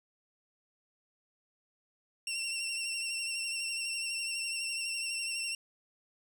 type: tone with vibrato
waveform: 20% pulse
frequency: 2724 Hz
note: F7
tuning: 44 cents flat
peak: -28 dBFS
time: 2.27-5.55 s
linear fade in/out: 2 ms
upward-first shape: sine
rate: 12 Hz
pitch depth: 32 cents each way
effects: none